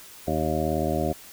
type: harmonic tone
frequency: 78.2 Hz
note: D#2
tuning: 9 cents sharp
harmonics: 1 / 2 / 3 / 4 / 5 / 7 / 8 / 9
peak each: -31 / -31 / -31 / -31 / -31 / -31 / -31 / -31 dBFS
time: 0.27-1.13 s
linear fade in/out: 10 ms
effects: white hiss -46 dBFS RMS until 1.32 s